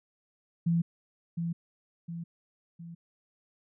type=tone with echo; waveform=sine; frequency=168.5 Hz; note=E3; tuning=38 cents sharp; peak=-23 dBFS; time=0.66-0.82 s; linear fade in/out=10 ms; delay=710 ms; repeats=3; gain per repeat=-6 dB; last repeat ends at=2.95 s; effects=none